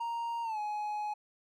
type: tone with pitch glide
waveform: triangle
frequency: 932.3 to 840.2 Hz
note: A#5 to G#5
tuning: 0 to +20 cents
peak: -31 dBFS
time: 0-1.14 s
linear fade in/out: 10 ms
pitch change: -180 cents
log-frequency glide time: 0.43-0.59 s
effects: none